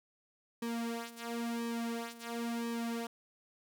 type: tone with flanger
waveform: sawtooth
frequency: 233.1 Hz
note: A#3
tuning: in tune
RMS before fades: -38 dBFS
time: 0.62-3.07 s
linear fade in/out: 5 ms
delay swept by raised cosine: 1.4 to 4.3 ms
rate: 0.97 Hz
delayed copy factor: -0.75
effects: none